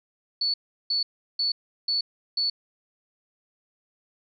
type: tone bursts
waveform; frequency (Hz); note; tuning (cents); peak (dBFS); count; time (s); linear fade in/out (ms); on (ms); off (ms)
sine; 4445; C#8; +4; -22; 5; 0.41-2.5; 5; 130; 360
effects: none